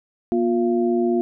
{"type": "tone cluster", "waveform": "sine", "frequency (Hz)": [239.5, 354.5, 686], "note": ["A#3", "F4", "F5"], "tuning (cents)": [47, 26, -31], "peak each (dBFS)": [-21, -19, -28], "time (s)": [0.32, 1.21], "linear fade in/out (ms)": 0, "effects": []}